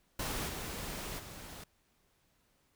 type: noise with level steps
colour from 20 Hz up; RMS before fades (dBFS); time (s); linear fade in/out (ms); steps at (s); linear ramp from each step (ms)
pink; -37 / -41 / -48; 0.19-1.64; 5; 0.47 / 1.18; 20
effects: pink hiss -73 dBFS RMS until 2.75 s